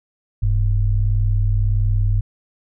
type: tone pair together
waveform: sine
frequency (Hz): 40.79 / 102.3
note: E1 / G#2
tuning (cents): -17 / -26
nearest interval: octave + major third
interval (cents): 1591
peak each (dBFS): -17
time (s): 0.42-2.21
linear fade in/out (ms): 10
effects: none